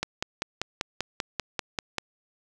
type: click train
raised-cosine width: 0.2 ms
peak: -10 dBFS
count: 11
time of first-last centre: 0.03-1.983 s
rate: 5.12 Hz
effects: none